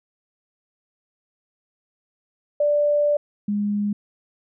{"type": "tone pair in turn", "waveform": "sine", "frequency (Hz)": [587.3, 205.8], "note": ["D5", "G#3"], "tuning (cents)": [0, -16], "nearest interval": "octave + tritone", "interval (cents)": 1816, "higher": "first", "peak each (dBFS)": [-16, -20], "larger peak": "first", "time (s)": [[2.6, 3.17], [3.48, 3.93]], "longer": "first", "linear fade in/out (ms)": 5, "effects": []}